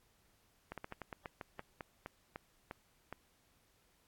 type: slowing click train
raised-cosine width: 0.5 ms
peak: -28 dBFS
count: 14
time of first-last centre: 0.72-3.126 s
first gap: 57 ms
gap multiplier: 1.18
effects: pink hiss -72 dBFS RMS until 4.07 s + AAC 64 kbps